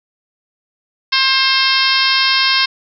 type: harmonic tone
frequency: 531 Hz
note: C5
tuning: 25 cents sharp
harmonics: 2 / 3 / 4 / 5 / 6 / 7 / 8 / 9 / 10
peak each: -20 / -20 / -20 / -20 / -20 / -20 / -20 / -20 / -20 dBFS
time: 1.12-2.66 s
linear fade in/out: 10 ms
effects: none

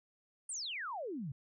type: exponential sweep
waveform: sine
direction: down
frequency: 9400 to 123.47 Hz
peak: -38 dBFS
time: 0.49-1.32 s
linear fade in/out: 5 ms
effects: none

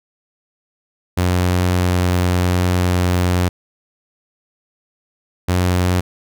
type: tone pair in turn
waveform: sawtooth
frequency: 89.9 / 90.33 Hz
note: F#2 / F#2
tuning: -49 / -41 cents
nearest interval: unison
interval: 8 cents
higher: second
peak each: -10 dBFS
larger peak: neither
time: 1.17-3.49 / 5.48-6.01 s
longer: first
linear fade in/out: 10 ms
effects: none

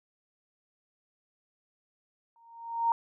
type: tone with exponential growth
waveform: sine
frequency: 926 Hz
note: A#5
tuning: 12 cents flat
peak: -20 dBFS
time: 2.36-2.92 s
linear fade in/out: 1 ms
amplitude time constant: 120 ms
effects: none

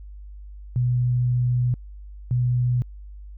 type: tone pair in turn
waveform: sine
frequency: 123.47 / 123.47 Hz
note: B2 / B2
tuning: 0 / 0 cents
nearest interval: unison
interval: 0 cents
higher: neither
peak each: -18 dBFS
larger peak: neither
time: 0.76-1.74 / 2.31-2.82 s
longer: first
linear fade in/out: 0 ms
effects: added 50 Hz sine -37 dBFS peak until 3.37 s

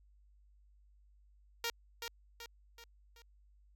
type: tone with echo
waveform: 5% pulse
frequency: 466.2 Hz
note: A#4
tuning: in tune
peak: -23 dBFS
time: 1.64-1.7 s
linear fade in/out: 2 ms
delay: 380 ms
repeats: 4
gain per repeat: -6 dB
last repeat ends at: 3.22 s
effects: added 50 Hz sine -62 dBFS peak until 3.75 s

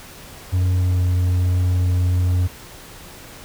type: tone with pitch glide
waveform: triangle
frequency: 91.3 to 90.1 Hz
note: F#2 to F#2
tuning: -23 to -45 cents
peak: -13 dBFS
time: 0.52-2.48 s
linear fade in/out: 20 ms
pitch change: -22 cents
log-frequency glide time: 0.76-1.02 s
effects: pink hiss -40 dBFS RMS until 3.44 s

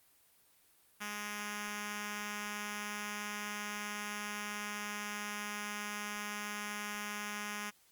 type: tone with notch filter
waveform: 5% pulse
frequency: 207.7 Hz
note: G#3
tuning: in tune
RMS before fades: -41 dBFS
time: 1-7.71 s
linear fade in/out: 20 ms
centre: 530 Hz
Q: 0.78
effects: white hiss -67 dBFS RMS until 7.91 s + Opus 32 kbps

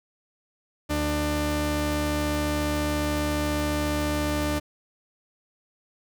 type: tone pair together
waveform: sawtooth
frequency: 74.4 / 297.6 Hz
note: D2 / D4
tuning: +23 / +23 cents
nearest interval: 2 octaves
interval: 2400 cents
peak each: -24 / -21 dBFS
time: 0.89-4.6 s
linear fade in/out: 20 ms
effects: none

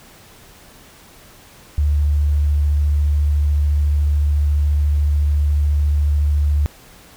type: tone with vibrato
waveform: sine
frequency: 73.42 Hz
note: D2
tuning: in tune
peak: -13 dBFS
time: 1.78-6.66 s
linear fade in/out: 0 ms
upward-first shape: square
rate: 14 Hz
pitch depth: 11 cents each way
effects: pink hiss -45 dBFS RMS until 7.16 s

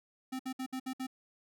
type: tone bursts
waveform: square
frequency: 260 Hz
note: C4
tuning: 11 cents flat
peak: -36 dBFS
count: 6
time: 0.32-1.069 s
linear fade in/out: 10 ms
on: 74 ms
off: 61 ms
effects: none

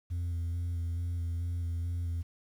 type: tone with vibrato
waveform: sine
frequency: 85.6 Hz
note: F2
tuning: 34 cents flat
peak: -28 dBFS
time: 0.1-2.23 s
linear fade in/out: 20 ms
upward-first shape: square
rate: 2.3 Hz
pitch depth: 20 cents each way
effects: tanh soft clip ceiling -30 dBFS + 10-bit

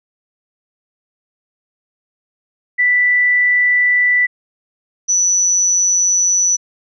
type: tone pair in turn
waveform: sine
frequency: 1975.5 / 5942 Hz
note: B6 / F#8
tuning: 0 / +6 cents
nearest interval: octave + perfect fifth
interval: 1906 cents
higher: second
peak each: -10 / -11 dBFS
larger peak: first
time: 2.78-4.27 / 5.08-6.57 s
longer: neither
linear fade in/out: 20 ms
effects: none

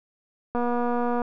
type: click train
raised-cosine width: 1 ms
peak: -14 dBFS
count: 162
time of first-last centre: 0.55-1.218 s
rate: 241 Hz
effects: none

